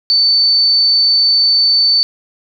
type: tone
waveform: sine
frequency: 4527 Hz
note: C#8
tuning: 36 cents sharp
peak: -8 dBFS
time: 0.1-2.03 s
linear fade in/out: 0 ms
effects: none